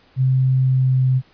sine tone with pitch glide, 130.6 to 129.62 Hz, C3 to C3, -3 to -16 cents, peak -13 dBFS, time 0.16-1.22 s, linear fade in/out 50 ms, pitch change -13 cents, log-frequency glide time 0.61-1.05 s, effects pink hiss -54 dBFS RMS until 1.33 s + resampled to 11025 Hz

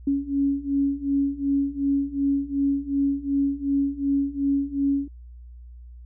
sine beating tone pair, 277.2 / 279.9 Hz, C#4 / C#4, 0 / +17 cents, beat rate 2.7 Hz, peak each -25 / -23 dBFS, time 0.07-5.08 s, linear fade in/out 5 ms, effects added 60 Hz sine -40 dBFS peak until 6.05 s

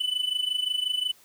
triangle tone with amplitude modulation, 2995 Hz, F#7, 20 cents sharp, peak -20 dBFS, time 0-1.12 s, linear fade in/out 10 ms, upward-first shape sine, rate 25.6 Hz, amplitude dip 80%, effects white hiss -57 dBFS RMS until 1.24 s

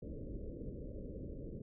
pink low-pass noise, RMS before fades -45 dBFS, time 0.02-1.62 s, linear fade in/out 5 ms, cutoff 570 Hz, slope 96 dB/octave, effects none

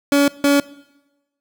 30% pulse tone bursts at uneven times, 283.6 Hz, C#4, 40 cents sharp, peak -9 dBFS, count 2, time 0.12-0.28 / 0.44-0.6 s, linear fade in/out 2 ms, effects noise-tail reverb RT60 1.0 s tail -21 dB re dry

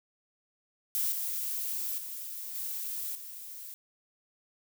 violet noise with level steps, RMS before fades -30 / -34 / -40 / -36 / -44 dBFS, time 0.95-3.74 s, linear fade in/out 0 ms, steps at 1.12 / 1.98 / 2.55 / 3.15 s, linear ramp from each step 2 ms, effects none

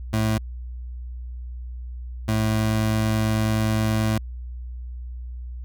25% pulse tone bursts at uneven times, 109.3 Hz, A2, 11 cents flat, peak -16 dBFS, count 2, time 0.13-0.38 / 2.28-4.18 s, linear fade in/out 5 ms, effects added 61 Hz sine -31 dBFS peak until 5.64 s

